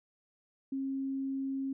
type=tone; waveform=sine; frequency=270 Hz; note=C#4; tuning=45 cents flat; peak=-32 dBFS; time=0.72-1.73 s; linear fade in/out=5 ms; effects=none